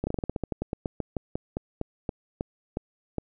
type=slowing click train; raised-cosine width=2 ms; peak=-15 dBFS; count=22; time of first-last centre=0.04-3.183 s; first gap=30 ms; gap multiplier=1.14; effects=none